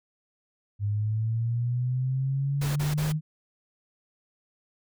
sine linear sweep, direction up, 101 to 155.56 Hz, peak -24 dBFS, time 0.79-3.21 s, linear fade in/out 50 ms
pink noise bursts, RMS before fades -35 dBFS, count 3, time 2.61-3.124 s, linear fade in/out 10 ms, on 150 ms, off 32 ms
effects none

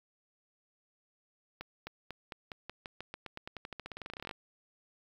accelerating click train, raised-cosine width 0.3 ms, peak -25 dBFS, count 30, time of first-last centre 1.61-4.311 s, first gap 260 ms, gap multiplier 0.91, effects 9-bit

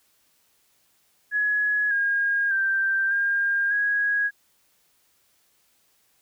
sine tone with pitch steps, 1684 / 1626 / 1572 / 1608 / 1654 Hz, G#6 / G#6 / G6 / G6 / G#6, +24 / -37 / +4 / +44 / -8 cents, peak -20 dBFS, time 1.31-4.31 s, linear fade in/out 50 ms, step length 600 ms, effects white hiss -65 dBFS RMS until 6.21 s

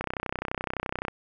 click train, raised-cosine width 0.5 ms, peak -14 dBFS, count 35, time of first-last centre 0.01-1.083 s, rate 31.7 Hz, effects none

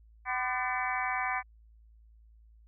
harmonic tone with a mistuned harmonic, 252.8 Hz, B3, 41 cents sharp, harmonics 3 / 4 / 5 / 6 / 7 / 8 / 9, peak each -35 / -36 / -38 / -40 / -37 / -38 / -37 dBFS, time 0.25-1.43 s, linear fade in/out 50 ms, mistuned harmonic 5, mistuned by -93 cents, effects added 55 Hz sine -55 dBFS peak until 2.67 s

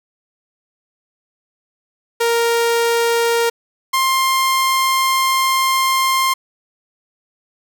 sawtooth tone pair in turn, 466.2 / 1056.9 Hz, A#4 / C6, 0 / +17 cents, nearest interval octave + major second, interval 1417 cents, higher second, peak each -10 dBFS, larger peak neither, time 2.2-3.5 / 3.93-6.34 s, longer second, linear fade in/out 10 ms, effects none

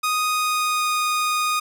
sawtooth tone with pitch glide, 1244.5 to 1234.5 Hz, D#6 to D#6, 0 to -14 cents, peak -16 dBFS, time 0.03-1.6 s, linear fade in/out 10 ms, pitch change -14 cents, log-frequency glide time 0.29-0.91 s, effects none

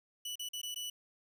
sawtooth tone with dropouts, 2960 Hz, F#7, in tune, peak -35 dBFS, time 0.25-0.9 s, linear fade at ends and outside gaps 5 ms, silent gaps 0.356-0.394 / 0.489-0.533 / 0.616-0.631 / 0.745-0.759 s, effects none

